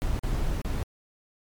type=noise with dropouts; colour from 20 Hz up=brown; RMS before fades=-27 dBFS; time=0.02-0.83 s; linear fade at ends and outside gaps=0 ms; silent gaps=0.191-0.235 / 0.616-0.648 s; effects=MP3 96 kbps